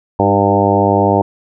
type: harmonic tone with a mistuned harmonic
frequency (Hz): 100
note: G2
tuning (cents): +35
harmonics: 1 / 2 / 3 / 4 / 5 / 6 / 7 / 8 / 9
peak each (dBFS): -18 / -18 / -18 / -18 / -18 / -18 / -18 / -18 / -18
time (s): 0.19-1.22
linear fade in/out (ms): 5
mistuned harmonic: 3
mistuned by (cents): +24
effects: none